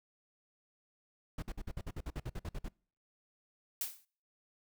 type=noise bursts; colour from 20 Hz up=brown; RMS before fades=-39 dBFS; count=14; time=1.38-2.685 s; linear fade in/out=5 ms; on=44 ms; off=53 ms
type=noise with exponential decay; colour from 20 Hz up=blue; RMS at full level=-33 dBFS; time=3.81-4.05 s; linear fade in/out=2 ms; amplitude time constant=52 ms
effects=noise-tail reverb RT60 0.5 s tail -26 dB re dry